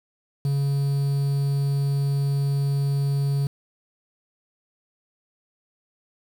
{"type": "tone with quantisation", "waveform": "triangle", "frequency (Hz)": 140, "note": "C#3", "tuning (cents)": 18, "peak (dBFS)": -18, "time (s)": [0.45, 3.47], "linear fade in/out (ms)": 2, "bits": 7, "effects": []}